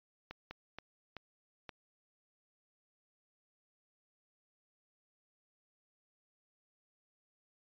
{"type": "slowing click train", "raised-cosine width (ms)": 0.3, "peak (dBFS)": -28, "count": 5, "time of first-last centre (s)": [0.31, 1.692], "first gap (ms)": 200, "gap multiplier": 1.38, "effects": ["resampled to 11025 Hz"]}